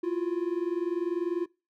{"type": "tone pair together", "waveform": "triangle", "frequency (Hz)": [337.7, 357.8], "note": ["E4", "F4"], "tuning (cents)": [42, 42], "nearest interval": "minor second", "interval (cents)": 100, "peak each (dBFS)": -28, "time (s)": [0.03, 1.46], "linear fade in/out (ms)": 10, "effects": ["noise-tail reverb RT60 0.3 s tail -25 dB re dry"]}